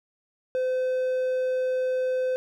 triangle tone, 512 Hz, C5, 38 cents flat, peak -21 dBFS, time 0.55-2.36 s, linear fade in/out 0 ms, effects none

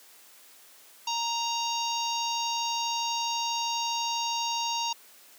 harmonic tone, 932.3 Hz, A#5, in tune, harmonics 1 / 3 / 4 / 5 / 6 / 7, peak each -30 / -35 / -36 / -37 / -38 / -38 dBFS, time 1.07-4.93 s, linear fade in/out 5 ms, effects white hiss -54 dBFS RMS until 5.38 s + high-pass 300 Hz 12 dB/octave

